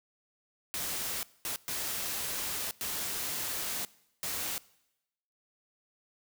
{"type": "noise bursts at uneven times", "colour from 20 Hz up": "white", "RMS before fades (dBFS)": -35, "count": 5, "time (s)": [[0.74, 1.23], [1.45, 1.56], [1.68, 2.71], [2.81, 3.85], [4.23, 4.58]], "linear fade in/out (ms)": 0, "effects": ["noise-tail reverb RT60 0.9 s tail -22 dB re dry"]}